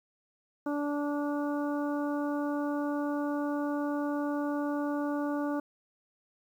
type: harmonic tone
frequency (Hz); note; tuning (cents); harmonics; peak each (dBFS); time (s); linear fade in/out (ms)
290.6; D4; -18; 1 / 2 / 3 / 4 / 5; -30 / -36 / -40 / -42 / -44; 0.66-5.6; 5
effects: 10-bit